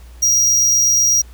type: tone with amplitude modulation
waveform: square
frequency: 5720 Hz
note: F8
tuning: 41 cents sharp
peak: -10 dBFS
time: 0.22-1.22 s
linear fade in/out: 10 ms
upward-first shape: sine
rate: 128 Hz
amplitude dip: 35%
effects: added 60 Hz sine -36 dBFS peak until 1.33 s + pink hiss -49 dBFS RMS until 1.33 s